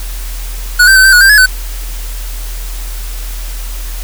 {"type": "tone with pitch steps", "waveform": "square", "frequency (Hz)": [1464, 1559, 1524, 1558, 1460, 1577, 1694, 1513], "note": ["F#6", "G6", "G6", "G6", "F#6", "G6", "G#6", "F#6"], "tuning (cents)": [-19, -10, -49, -11, -24, 10, 34, 38], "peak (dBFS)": -3, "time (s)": [0.79, 1.462], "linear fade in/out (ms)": 10, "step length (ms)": 84, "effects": ["added 41 Hz sine -18 dBFS peak until 4.03 s", "white hiss -29 dBFS RMS until 4.03 s"]}